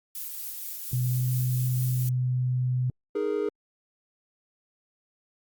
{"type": "noise with tremolo", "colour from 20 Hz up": "violet", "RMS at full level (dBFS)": -35, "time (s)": [0.15, 2.09], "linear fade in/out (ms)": 2, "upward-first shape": "triangle", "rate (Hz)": 4.3, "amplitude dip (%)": 25}
{"type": "tone with pitch glide", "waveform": "sine", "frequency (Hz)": [125.2, 126.22], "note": ["B2", "B2"], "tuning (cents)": [24, 38], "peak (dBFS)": -23, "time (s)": [0.93, 2.9], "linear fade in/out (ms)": 2, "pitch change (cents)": 14, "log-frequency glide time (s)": [1.11, 1.17]}
{"type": "chord", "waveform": "triangle", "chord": "D# suspended fourth", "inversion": "none", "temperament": "equal", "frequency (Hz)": [311.1, 415.3, 466.2], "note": ["D#4", "G#4", "A#4"], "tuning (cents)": [0, 0, 0], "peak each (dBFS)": [-31, -25, -29], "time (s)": [3.15, 3.49], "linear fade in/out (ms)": 5}
{"effects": ["Opus 48 kbps"]}